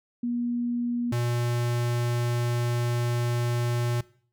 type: tone pair in turn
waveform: sine / square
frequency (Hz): 240 / 120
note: B3 / B2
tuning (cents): -49 / -49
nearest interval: octave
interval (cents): 1200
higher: first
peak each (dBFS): -25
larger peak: neither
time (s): 0.23-1.12 / 1.12-4.01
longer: second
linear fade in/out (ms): 5
effects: noise-tail reverb RT60 0.5 s tail -20 dB re dry